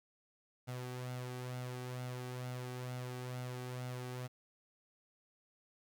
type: tone with flanger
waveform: sawtooth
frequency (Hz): 125.5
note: B2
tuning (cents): +28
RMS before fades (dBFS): -43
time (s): 0.67-4.28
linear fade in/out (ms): 20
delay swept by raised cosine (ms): 1.4 to 2.6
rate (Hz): 2.2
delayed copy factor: +0.5
effects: 12-bit